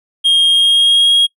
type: tone with pitch glide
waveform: triangle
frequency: 3235 to 3278 Hz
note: G#7 to G#7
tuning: -46 to -23 cents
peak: -6 dBFS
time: 0.24-1.27 s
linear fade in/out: 20 ms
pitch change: +23 cents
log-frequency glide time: 0.5-1.13 s
effects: noise-tail reverb RT60 0.1 s tail -25 dB re dry